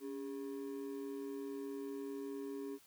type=ring-modulated tone; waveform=triangle; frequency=343.5 Hz; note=F4; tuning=29 cents flat; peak=-36 dBFS; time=0-2.79 s; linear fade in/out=50 ms; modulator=62.4 Hz; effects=white hiss -65 dBFS RMS until 2.86 s